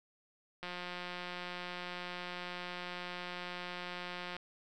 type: click train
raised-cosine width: 0.3 ms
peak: -26 dBFS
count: 666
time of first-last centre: 0.63-4.366 s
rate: 178 Hz
effects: none